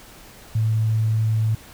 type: tone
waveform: sine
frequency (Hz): 110.3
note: A2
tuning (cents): +5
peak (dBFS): -17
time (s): 0.55-1.55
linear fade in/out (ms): 5
effects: pink hiss -45 dBFS RMS until 1.73 s